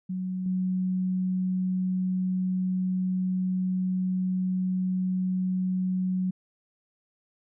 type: tone with level steps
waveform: sine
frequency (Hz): 185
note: F#3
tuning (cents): 0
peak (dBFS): -28 / -24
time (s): 0.09-6.31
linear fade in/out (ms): 10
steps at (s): 0.46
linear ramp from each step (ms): 2
effects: none